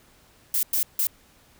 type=noise bursts at uneven times; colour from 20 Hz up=violet; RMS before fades=-23 dBFS; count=3; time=0.54-0.63 / 0.73-0.83 / 0.99-1.07 s; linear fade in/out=2 ms; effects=pink hiss -57 dBFS RMS until 1.59 s